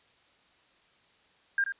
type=tone with echo; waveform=sine; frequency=1602 Hz; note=G6; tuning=37 cents sharp; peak=-23 dBFS; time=1.58-1.64 s; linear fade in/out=2 ms; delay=82 ms; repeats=1; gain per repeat=-8 dB; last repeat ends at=1.722 s; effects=white hiss -64 dBFS RMS until 1.79 s + resampled to 8000 Hz